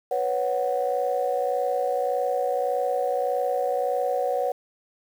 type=chord; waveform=sine; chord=B suspended second; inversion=none; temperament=just; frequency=493.9 / 555.6 / 740.8 Hz; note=B4 / C#5 / F#5; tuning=0 / +4 / +2 cents; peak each=-26 dBFS; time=0.11-4.52 s; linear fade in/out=5 ms; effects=tanh soft clip ceiling -13 dBFS + 8-bit